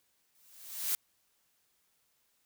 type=noise with exponential growth; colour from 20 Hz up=blue; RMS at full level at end=-29 dBFS; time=0.35-0.95 s; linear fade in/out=0 ms; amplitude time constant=130 ms; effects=white hiss -74 dBFS RMS until 2.45 s